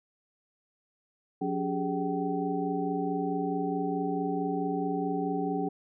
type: tone cluster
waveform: sine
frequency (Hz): 179.5 / 283.4 / 393.3 / 417.9 / 766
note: F3 / C#4 / G4 / G#4 / G5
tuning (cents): +48 / +38 / +6 / +11 / -40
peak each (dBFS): -34 / -32 / -38 / -34 / -34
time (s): 1.41-5.69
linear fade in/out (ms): 10
effects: none